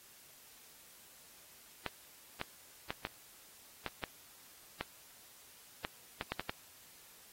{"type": "clicks", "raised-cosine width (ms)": 0.3, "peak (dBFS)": -20, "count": 12, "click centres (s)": [1.863, 2.414, 2.905, 3.051, 3.863, 4.038, 4.81, 5.849, 6.211, 6.32, 6.396, 6.495], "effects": ["white hiss -59 dBFS RMS until 7.32 s", "AAC 48 kbps"]}